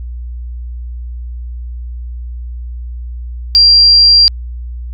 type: tone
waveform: sine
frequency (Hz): 4748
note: D8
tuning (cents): +18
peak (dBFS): -3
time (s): 3.55-4.28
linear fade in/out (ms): 0
effects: added 60 Hz sine -21 dBFS peak until 4.93 s